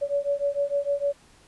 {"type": "beating tone pair", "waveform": "sine", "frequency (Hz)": [565, 571.6], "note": ["C#5", "D5"], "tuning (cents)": [33, -47], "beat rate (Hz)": 6.6, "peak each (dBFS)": -26, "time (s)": [0.01, 1.13], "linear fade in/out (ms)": 20, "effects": ["pink hiss -56 dBFS RMS until 1.47 s", "resampled to 24000 Hz"]}